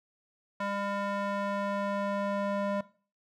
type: tone with band-pass filter sweep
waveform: square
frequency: 200.9 Hz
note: G3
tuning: 43 cents sharp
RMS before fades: -32 dBFS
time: 0.6-2.81 s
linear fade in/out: 5 ms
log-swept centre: 1100 to 710 Hz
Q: 1.2
effects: noise-tail reverb RT60 0.4 s tail -18 dB re dry